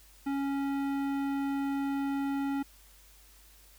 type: tone with tanh clipping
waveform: sine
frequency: 277.2 Hz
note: C#4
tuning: in tune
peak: -31 dBFS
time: 0.26-2.63 s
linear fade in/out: 10 ms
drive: 16 dB
effects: added 50 Hz sine -58 dBFS peak until 3.78 s + white hiss -59 dBFS RMS until 3.78 s